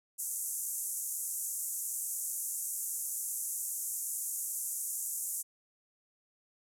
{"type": "band-pass noise", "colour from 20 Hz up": "white", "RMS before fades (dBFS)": -37, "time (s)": [0.18, 5.43], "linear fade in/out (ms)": 20, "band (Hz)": [6600, 13000], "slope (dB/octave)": 48, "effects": []}